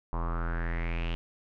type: tone with low-pass filter sweep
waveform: square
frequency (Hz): 42.06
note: E1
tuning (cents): +36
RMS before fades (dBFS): -31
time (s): 0.13-1.15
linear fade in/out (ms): 0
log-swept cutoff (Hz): 1000 to 3000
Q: 5.9
effects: none